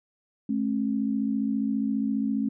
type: tone pair together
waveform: sine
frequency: 215.2 / 270 Hz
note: A3 / C#4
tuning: -38 / -45 cents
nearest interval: major third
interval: 393 cents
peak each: -26 / -27 dBFS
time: 0.49-2.49 s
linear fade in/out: 5 ms
effects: none